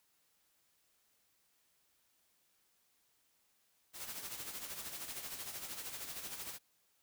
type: noise with tremolo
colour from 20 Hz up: white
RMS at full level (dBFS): -43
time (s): 3.93-6.59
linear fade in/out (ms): 50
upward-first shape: sine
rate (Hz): 13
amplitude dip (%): 55
effects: white hiss -75 dBFS RMS until 7.02 s